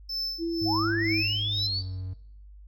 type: tone with tremolo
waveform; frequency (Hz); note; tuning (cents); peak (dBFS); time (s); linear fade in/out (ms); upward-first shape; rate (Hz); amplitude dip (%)
triangle; 5274; E8; 0; -27; 0.09-1.67; 5; sine; 2; 90
type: tone with vibrato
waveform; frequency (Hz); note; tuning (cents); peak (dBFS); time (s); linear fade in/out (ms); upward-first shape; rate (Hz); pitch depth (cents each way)
sine; 329.6; E4; 0; -26; 0.38-1.24; 50; sine; 2.2; 33
type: tone with pitch glide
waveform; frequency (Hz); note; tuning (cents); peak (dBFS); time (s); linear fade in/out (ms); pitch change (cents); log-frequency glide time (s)
triangle; 103.5 to 93.28; G#2 to F#2; -5 to +15; -30; 0.61-2.14; 10; -180; 1.56-1.81
type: linear sweep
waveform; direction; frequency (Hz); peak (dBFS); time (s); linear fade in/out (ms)
sine; up; 638 to 4640; -27; 0.65-1.83; 50
effects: noise-tail reverb RT60 0.7 s tail -17 dB re dry + added 50 Hz sine -45 dBFS peak until 2.67 s